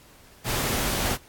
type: noise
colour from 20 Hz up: pink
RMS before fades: -26 dBFS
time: 0.44-1.18 s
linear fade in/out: 50 ms
effects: pink hiss -53 dBFS RMS until 1.28 s + AAC 64 kbps